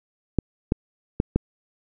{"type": "clicks", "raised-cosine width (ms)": 3, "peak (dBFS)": -6, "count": 4, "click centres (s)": [0.387, 0.721, 1.201, 1.36], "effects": []}